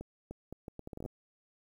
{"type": "accelerating click train", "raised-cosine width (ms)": 2, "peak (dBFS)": -29, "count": 13, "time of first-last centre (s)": [0.01, 1.061], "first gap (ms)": 300, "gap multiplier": 0.72, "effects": ["10-bit"]}